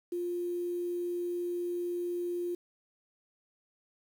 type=tone with quantisation; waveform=sine; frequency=350.8 Hz; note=F4; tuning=8 cents sharp; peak=-31 dBFS; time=0.12-2.55 s; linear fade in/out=5 ms; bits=9; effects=none